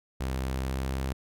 sawtooth tone with pitch glide, 65.41 to 66.36 Hz, C2 to C2, 0 to +25 cents, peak -25 dBFS, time 0.2-1.13 s, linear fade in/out 10 ms, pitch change +25 cents, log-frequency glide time 0.51-0.97 s, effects none

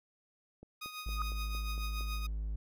click train, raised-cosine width 2 ms, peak -37 dBFS, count 7, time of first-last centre 0.63-2.009 s, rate 4.35 Hz
15% pulse tone with tremolo, 1244.5 Hz, D#6, in tune, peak -33 dBFS, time 0.81-2.27 s, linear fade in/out 10 ms, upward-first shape triangle, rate 7 Hz, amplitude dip 65%
sine tone with exponential growth, 1244.5 Hz, D#6, in tune, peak -29 dBFS, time 1.04-1.22 s, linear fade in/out 2 ms, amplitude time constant 37 ms
triangle tone, 53.1 Hz, G#1, 39 cents sharp, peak -32 dBFS, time 1.06-2.56 s, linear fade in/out 5 ms
effects none

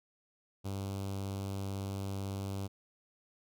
sawtooth tone with notch filter, 98 Hz, G2, in tune, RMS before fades -38 dBFS, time 0.64-2.68 s, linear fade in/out 20 ms, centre 1800 Hz, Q 1, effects none

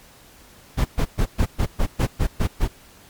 brown noise bursts, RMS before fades -18 dBFS, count 10, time 0.77-2.68 s, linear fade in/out 20 ms, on 83 ms, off 120 ms, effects pink hiss -49 dBFS RMS until 3.09 s + MP3 96 kbps

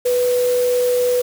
sine tone in noise, 493.9 Hz, B4, in tune, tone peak -14 dBFS, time 0.05-1.22 s, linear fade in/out 10 ms, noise white, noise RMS -30 dBFS, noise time 0.05-1.22 s, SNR +13 dB, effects none

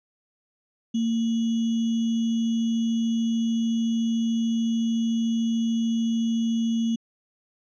sine tone with sample-and-hold, 228.4 Hz, A#3, 35 cents flat, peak -21 dBFS, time 0.94-6.96 s, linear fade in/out 10 ms, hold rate 3150 Hz, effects resampled to 16000 Hz

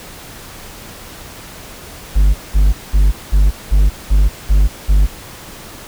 triangle tone bursts, 50 Hz, G1, 35 cents sharp, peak -5 dBFS, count 8, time 2.15-5.07 s, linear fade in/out 20 ms, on 190 ms, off 200 ms, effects pink hiss -34 dBFS RMS until 5.87 s

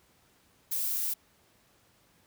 violet noise, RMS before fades -31 dBFS, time 0.71-1.14 s, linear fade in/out 10 ms, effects pink hiss -65 dBFS RMS until 2.26 s + high-pass 60 Hz 12 dB/octave

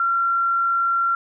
sine tone, 1369 Hz, F6, 35 cents flat, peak -17 dBFS, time 0-1.15 s, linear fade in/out 2 ms, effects none

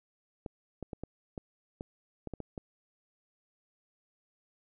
clicks, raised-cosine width 2 ms, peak -25 dBFS, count 10, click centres 0.462 / 0.827 / 0.932 / 1.036 / 1.378 / 1.809 / 2.273 / 2.337 / 2.403 / 2.578 s, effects none

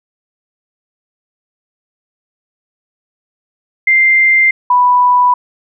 sine tone pair in turn, 2093 / 987.8 Hz, C7 / B5, 0 / 0 cents, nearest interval octave + minor second, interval 1300 cents, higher first, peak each -6 dBFS, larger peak neither, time 3.87-4.51 / 4.7-5.34 s, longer neither, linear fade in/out 5 ms, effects none

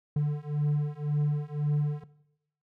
triangle beating tone pair, 146.83 / 148.73 Hz, D3 / D3, 0 / +22 cents, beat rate 1.9 Hz, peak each -27 dBFS, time 0.16-2.04 s, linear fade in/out 5 ms, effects noise-tail reverb RT60 0.8 s tail -18 dB re dry

